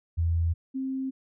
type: tone pair in turn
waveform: sine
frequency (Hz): 83.6 / 264.8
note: E2 / C4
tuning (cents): +25 / +21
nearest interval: octave + minor sixth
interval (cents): 1996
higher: second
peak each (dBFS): -22 / -28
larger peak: first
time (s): 0.17-0.54 / 0.74-1.11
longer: neither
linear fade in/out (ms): 20
effects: none